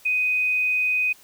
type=tone; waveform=sine; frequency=2500 Hz; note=D#7; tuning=8 cents sharp; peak=-19 dBFS; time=0.05-1.13 s; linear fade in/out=10 ms; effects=white hiss -52 dBFS RMS until 1.23 s